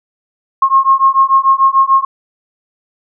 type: beating tone pair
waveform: sine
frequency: 1074 / 1080.8 Hz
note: C6 / C#6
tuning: +45 / -44 cents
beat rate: 6.8 Hz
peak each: -10 dBFS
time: 0.62-2.05 s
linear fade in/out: 5 ms
effects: none